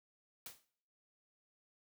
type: noise with exponential decay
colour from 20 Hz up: white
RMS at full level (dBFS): -45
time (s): 0.46-0.65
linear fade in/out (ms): 2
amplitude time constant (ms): 41
effects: noise-tail reverb RT60 0.6 s tail -19 dB re dry